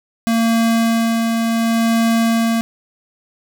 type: tone with tremolo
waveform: square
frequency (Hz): 228.4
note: A#3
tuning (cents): -35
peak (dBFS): -13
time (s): 0.27-2.61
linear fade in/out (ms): 0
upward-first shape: sine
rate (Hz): 0.69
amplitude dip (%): 30
effects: none